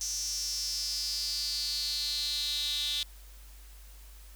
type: tone with high-pass filter sweep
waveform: sawtooth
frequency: 293.7 Hz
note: D4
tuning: in tune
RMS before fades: -33 dBFS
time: 0.01-3.03 s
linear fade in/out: 2 ms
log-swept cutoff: 5900 to 3600 Hz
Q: 7.9
effects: added 50 Hz sine -48 dBFS peak until 4.35 s + white hiss -57 dBFS RMS until 4.35 s